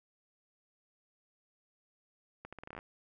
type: accelerating click train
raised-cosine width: 0.5 ms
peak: -30 dBFS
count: 11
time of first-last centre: 2.45-2.789 s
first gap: 76 ms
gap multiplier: 0.8
effects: none